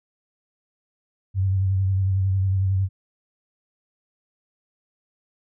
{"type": "tone with vibrato", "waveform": "sine", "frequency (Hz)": 95.7, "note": "G2", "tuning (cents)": -41, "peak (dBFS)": -18, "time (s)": [1.34, 2.89], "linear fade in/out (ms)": 50, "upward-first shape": "triangle", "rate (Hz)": 11, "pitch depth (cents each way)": 44, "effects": []}